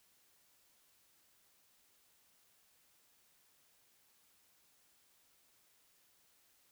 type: silence
effects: white hiss -71 dBFS RMS until 6.71 s